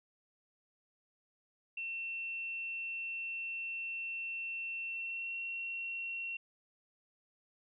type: tone with pitch glide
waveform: sine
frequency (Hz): 2700 to 2728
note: E7 to F7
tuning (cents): +41 to -41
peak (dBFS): -37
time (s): 1.77-6.37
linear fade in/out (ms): 5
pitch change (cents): +18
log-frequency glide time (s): 4.88-5.35
effects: none